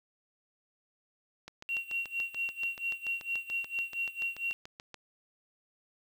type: click train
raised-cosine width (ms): 0.2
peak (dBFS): -27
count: 25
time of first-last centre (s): 1.48-4.943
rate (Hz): 6.93
type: tone with tremolo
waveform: sine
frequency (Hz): 2745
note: F7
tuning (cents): -31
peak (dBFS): -29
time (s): 1.69-4.53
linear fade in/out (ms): 0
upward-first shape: sine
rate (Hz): 4.4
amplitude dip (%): 90
effects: 9-bit